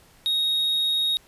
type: tone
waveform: triangle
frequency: 3754 Hz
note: A#7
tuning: 11 cents sharp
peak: -19 dBFS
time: 0.26-1.17 s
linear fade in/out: 0 ms
effects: pink hiss -55 dBFS RMS until 1.27 s + resampled to 32000 Hz